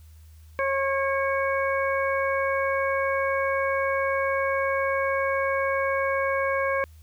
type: harmonic tone with a mistuned harmonic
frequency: 544 Hz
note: C#5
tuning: 33 cents flat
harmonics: 1 / 2 / 3 / 4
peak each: -25 / -28 / -30 / -31 dBFS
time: 0.59-6.84 s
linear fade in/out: 0 ms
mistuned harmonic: 4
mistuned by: +41 cents
effects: added 78 Hz sine -46 dBFS peak until 7.02 s + white hiss -62 dBFS RMS until 7.02 s